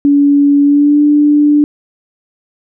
sine tone with pitch glide, 285.1 to 294.5 Hz, C#4 to D4, +49 to +5 cents, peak -5 dBFS, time 0.05-1.64 s, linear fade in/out 0 ms, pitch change +56 cents, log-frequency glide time 0.63-1.01 s, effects none

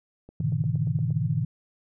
click train, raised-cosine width 2 ms, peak -32 dBFS, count 8, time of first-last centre 0.29-1.106 s, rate 8.58 Hz
sine chord, E dominant seventh, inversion first, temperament equal with one note detuned, 103.83 / 123.47 / 146.83 / 161.05 Hz, G#2 / B2 / D3 / E3, 0 / 0 / 0 / -40 cents, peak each -30 / -28 / -28 / -28 dBFS, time 0.4-1.45 s, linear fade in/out 5 ms
effects none

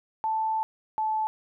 sine tone pair in turn, 880 / 869.9 Hz, A5 / A5, 0 / -20 cents, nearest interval unison, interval 20 cents, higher first, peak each -24 dBFS, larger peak neither, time 0.24-0.63 / 0.98-1.27 s, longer first, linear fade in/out 0 ms, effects none

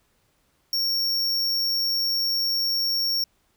square tone, 5510 Hz, F8, 24 cents flat, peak -22 dBFS, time 0.73-3.24 s, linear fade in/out 2 ms, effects pink hiss -67 dBFS RMS until 3.56 s

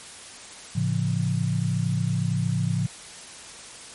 sine chord, A augmented, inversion none, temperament equal with one note detuned, 110 / 138.59 / 171.81 Hz, A2 / C#3 / E#3, 0 / 0 / -28 cents, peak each -26 dBFS, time 0.75-2.87 s, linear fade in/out 10 ms, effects white hiss -42 dBFS RMS until 3.94 s + MP3 48 kbps

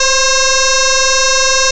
sine tone with frequency modulation, 2676 Hz, E7, 25 cents sharp, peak -8 dBFS, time 0-1.71 s, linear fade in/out 5 ms, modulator 533 Hz, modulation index 7.2, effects none

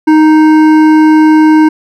sine tone with hard clipping, 311.1 Hz, D#4, in tune, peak -4 dBFS, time 0.07-1.69 s, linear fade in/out 10 ms, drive 11 dB, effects none

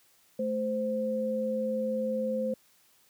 sine tone pair together, 218.5 / 519.7 Hz, A3 / C5, -12 / -12 cents, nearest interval octave + minor third, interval 1500 cents, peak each -32 / -29 dBFS, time 0.39-2.54 s, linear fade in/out 5 ms, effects white hiss -64 dBFS RMS until 3.09 s + high-pass 60 Hz 12 dB/octave

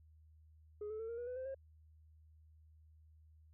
sine tone with pitch steps, 418.1 / 433.3 / 449.1 / 465.5 / 482.5 / 500.1 / 518.3 / 537.2 Hz, G#4 / A4 / A4 / A#4 / B4 / B4 / C5 / C5, +12 / -27 / +35 / -2 / -40 / +22 / -16 / +46 cents, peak -39 dBFS, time 0.81-1.546 s, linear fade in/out 5 ms, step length 92 ms, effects tanh soft clip ceiling -39 dBFS + added 78 Hz sine -61 dBFS peak until 3.53 s

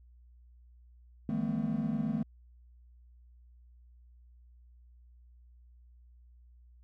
triangle tone cluster, 156.8 / 170.7 / 205.4 / 225.1 / 253.2 Hz, D#3 / F3 / G#3 / A3 / B3, +14 / -39 / -19 / +40 / +43 cents, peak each -35 / -40 / -34 / -31 / -36 dBFS, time 1.29-2.23 s, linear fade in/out 2 ms, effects added 60 Hz sine -55 dBFS peak until 6.83 s

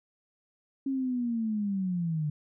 sine linear sweep, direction down, 274 to 146.83 Hz, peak -27 dBFS, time 0.86-2.3 s, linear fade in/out 5 ms, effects none

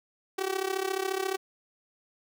sawtooth tone with amplitude modulation, 382 Hz, G4, 45 cents flat, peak -21 dBFS, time 0.38-1.37 s, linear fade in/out 10 ms, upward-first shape sine, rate 34.3 Hz, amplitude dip 85%, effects none

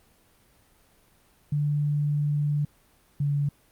sine tone pair in turn, 146.83 / 143.56 Hz, D3 / D3, 0 / -39 cents, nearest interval unison, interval 39 cents, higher first, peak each -22 dBFS, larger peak neither, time 1.52-2.65 / 3.2-3.49 s, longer first, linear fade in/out 5 ms, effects pink hiss -61 dBFS RMS until 3.71 s + Opus 32 kbps

